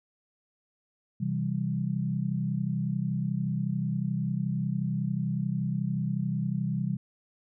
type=chord; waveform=sine; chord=C major; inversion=none; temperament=equal; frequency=130.81 / 164.81 / 196 Hz; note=C3 / E3 / G3; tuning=0 / 0 / 0 cents; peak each=-31 dBFS; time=1.2-6.97 s; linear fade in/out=10 ms; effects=none